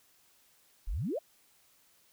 sine exponential sweep, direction up, 30.87 to 698.5 Hz, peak -31 dBFS, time 0.87-1.19 s, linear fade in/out 10 ms, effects white hiss -66 dBFS RMS until 2.12 s

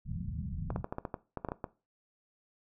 white low-pass noise, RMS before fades -38 dBFS, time 0.05-0.83 s, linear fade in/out 20 ms, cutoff 190 Hz, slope 48 dB/octave
clicks, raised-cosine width 1 ms, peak -21 dBFS, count 12, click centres 0.704 / 0.761 / 0.844 / 0.925 / 0.984 / 1.052 / 1.142 / 1.373 / 1.448 / 1.487 / 1.519 / 1.642 s
effects noise-tail reverb RT60 0.3 s tail -18 dB re dry

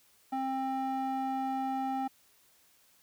square tone with band-pass filter, 265 Hz, C4, 22 cents sharp, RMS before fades -33 dBFS, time 0.32-2.08 s, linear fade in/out 10 ms, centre 630 Hz, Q 8.8, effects white hiss -65 dBFS RMS until 3.02 s

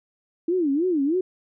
sine tone with vibrato, 318.6 Hz, D#4, 41 cents sharp, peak -19 dBFS, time 0.48-1.21 s, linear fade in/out 5 ms, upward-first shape sine, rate 3.2 Hz, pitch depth 270 cents each way, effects none

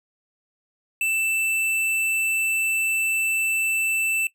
triangle tone with hard clipping, 2656 Hz, E7, 12 cents sharp, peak -22 dBFS, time 1.01-4.27 s, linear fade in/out 2 ms, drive 16 dB, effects noise-tail reverb RT60 0.1 s tail -18 dB re dry

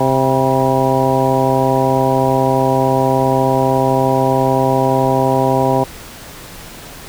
harmonic tone with a mistuned harmonic, 131.9 Hz, C3, 14 cents sharp, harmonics 1 / 2 / 3 / 4 / 5 / 6 / 7, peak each -19 / -19 / -19 / -19 / -19 / -19 / -19 dBFS, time 0-5.84 s, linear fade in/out 5 ms, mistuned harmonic 7, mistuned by +77 cents, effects pink hiss -34 dBFS RMS until 7.08 s

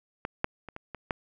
clicks, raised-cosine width 0.5 ms, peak -16 / -10 / -26 / -24 / -23 / -13 dBFS, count 6, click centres 0.251 / 0.444 / 0.687 / 0.764 / 0.947 / 1.108 s, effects none

